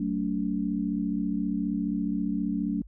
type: tone cluster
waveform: sine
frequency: 188.4 / 223.2 / 287.3 Hz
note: F#3 / A3 / D4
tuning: +32 / +25 / -38 cents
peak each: -30 dBFS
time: 0-2.82 s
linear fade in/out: 5 ms
effects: added 50 Hz sine -45 dBFS peak until 2.87 s